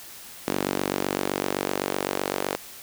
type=tone with high-pass filter sweep; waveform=sawtooth; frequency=47.84 Hz; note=G1; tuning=41 cents flat; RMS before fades=-28 dBFS; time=0.47-2.56 s; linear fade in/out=10 ms; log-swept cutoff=290 to 440 Hz; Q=1.3; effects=white hiss -43 dBFS RMS until 2.82 s